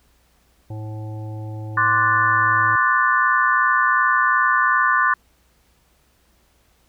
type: harmonic tone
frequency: 108.1 Hz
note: A2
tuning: 30 cents flat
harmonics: 1 / 3 / 5 / 7 / 8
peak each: -28 / -38 / -42 / -45 / -46 dBFS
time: 0.7-2.76 s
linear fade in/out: 5 ms
type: chord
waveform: sine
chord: D dominant seventh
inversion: third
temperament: equal with one note detuned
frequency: 1046.5 / 1169.2 / 1480 / 1760 Hz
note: C6 / D6 / F#6 / A6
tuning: 0 / -8 / 0 / 0 cents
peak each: -20 dBFS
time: 1.77-5.14 s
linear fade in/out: 5 ms
effects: added 60 Hz sine -61 dBFS peak until 6.88 s + pink hiss -61 dBFS RMS until 6.88 s